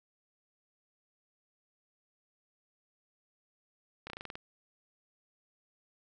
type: slowing click train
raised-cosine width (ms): 0.3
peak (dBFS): -25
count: 8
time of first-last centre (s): 4.07-4.355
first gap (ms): 30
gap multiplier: 1.1
effects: none